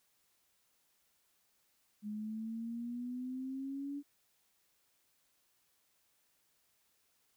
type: exponential sweep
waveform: sine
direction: up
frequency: 207.7 to 287.6 Hz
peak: -38 dBFS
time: 2.02-4.03 s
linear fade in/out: 50 ms
effects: white hiss -75 dBFS RMS until 7.36 s